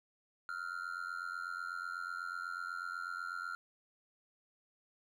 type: tone with amplitude modulation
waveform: triangle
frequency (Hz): 1394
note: F6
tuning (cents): -4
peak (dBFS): -33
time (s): 0.49-3.55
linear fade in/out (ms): 0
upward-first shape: sine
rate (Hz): 88.1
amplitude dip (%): 95
effects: none